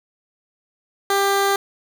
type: tone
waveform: 15% pulse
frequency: 396.3 Hz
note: G4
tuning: 19 cents sharp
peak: -10 dBFS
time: 1.1-1.56 s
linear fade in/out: 2 ms
effects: none